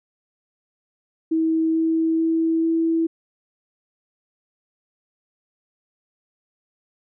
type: tone with pitch steps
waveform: sine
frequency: 322.3 / 324.2 / 326 / 327.9 Hz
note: E4 / E4 / E4 / E4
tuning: -39 / -29 / -19 / -9 cents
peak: -17 dBFS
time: 1.31-3.07 s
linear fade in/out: 10 ms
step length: 440 ms
effects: none